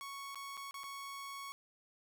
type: tone with dropouts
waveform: sawtooth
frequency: 1109 Hz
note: C#6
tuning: in tune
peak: -40 dBFS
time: 0.01-1.52 s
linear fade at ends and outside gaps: 0 ms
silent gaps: 0.346-0.356 / 0.57-0.575 / 0.71-0.742 / 0.834-0.84 s
effects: none